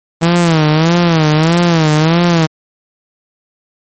sawtooth tone with vibrato, 162.8 Hz, E3, 21 cents flat, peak -4 dBFS, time 0.21-2.47 s, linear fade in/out 20 ms, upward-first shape sine, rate 1.6 Hz, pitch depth 120 cents each way, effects MP3 32 kbps

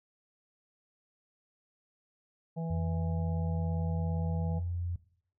harmonic tone, 164.81 Hz, E3, in tune, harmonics 1 / 3 / 4 / 5, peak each -33 / -43 / -45 / -47 dBFS, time 2.56-4.6 s, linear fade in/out 20 ms
sine tone, 87.31 Hz, F2, in tune, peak -31 dBFS, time 2.7-4.96 s, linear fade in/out 5 ms
effects noise-tail reverb RT60 0.6 s tail -18 dB re dry

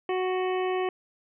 harmonic tone with a mistuned harmonic, 370 Hz, F#4, in tune, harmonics 1 / 2 / 3 / 5 / 6 / 7 / 8, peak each -26 / -32 / -36 / -40 / -42 / -43 / -44 dBFS, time 0.09-0.89 s, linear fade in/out 2 ms, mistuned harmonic 8, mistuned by +23 cents, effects none

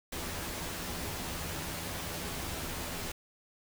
pink noise with comb filter, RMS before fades -38 dBFS, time 0.12-3.12 s, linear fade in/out 5 ms, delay 12 ms, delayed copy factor +0.5, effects none

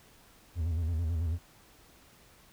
triangle tone with vibrato, 82.41 Hz, E2, in tune, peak -26 dBFS, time 0.55-1.39 s, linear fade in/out 50 ms, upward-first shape square, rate 9.1 Hz, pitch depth 79 cents each way, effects pink hiss -59 dBFS RMS until 2.52 s

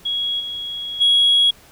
sine tone with level steps, 3322 Hz, G#7, in tune, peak -19 / -25 / -10 dBFS, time 0.05-1.51 s, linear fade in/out 10 ms, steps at 0.39 / 1 s, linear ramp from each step 20 ms, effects tanh soft clip ceiling -8 dBFS + pink hiss -48 dBFS RMS until 1.71 s

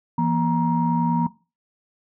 sine tone cluster, 167.2 / 237.6 / 943 Hz, E3 / A#3 / A#5, +25 / +33 / +20 cents, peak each -22 / -22 / -22 dBFS, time 0.18-1.27 s, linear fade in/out 5 ms, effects noise-tail reverb RT60 0.3 s tail -18 dB re dry + tanh soft clip ceiling -9 dBFS

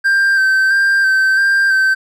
triangle tone with vibrato, 1568 Hz, G6, in tune, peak -8 dBFS, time 0.04-1.95 s, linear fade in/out 20 ms, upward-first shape square, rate 1.5 Hz, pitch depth 22 cents each way, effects none

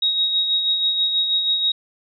sine tone with tremolo, 3783 Hz, A#7, 25 cents sharp, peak -15 dBFS, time 0.02-1.72 s, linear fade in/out 5 ms, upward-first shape sine, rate 6.2 Hz, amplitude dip 45%, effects none

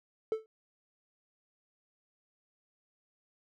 triangle tone with exponential decay, 440 Hz, A4, in tune, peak -22 dBFS, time 0.32-0.46 s, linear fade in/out 1 ms, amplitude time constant 29 ms, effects tanh soft clip ceiling -20 dBFS

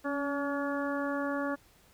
harmonic tone with a mistuned harmonic, 284 Hz, C#4, 42 cents sharp, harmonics 1 / 2 / 3 / 4 / 5 / 6, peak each -33 / -35 / -42 / -39 / -40 / -41 dBFS, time 0.04-1.56 s, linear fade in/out 20 ms, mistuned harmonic 1, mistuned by -25 cents, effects pink hiss -62 dBFS RMS until 1.93 s

